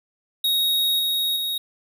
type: tone with level steps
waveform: square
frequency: 3763 Hz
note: A#7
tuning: 16 cents sharp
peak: -19 / -21 / -24 dBFS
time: 0.44-1.58 s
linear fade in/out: 5 ms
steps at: 0.99 / 1.36 s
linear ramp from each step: 5 ms
effects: none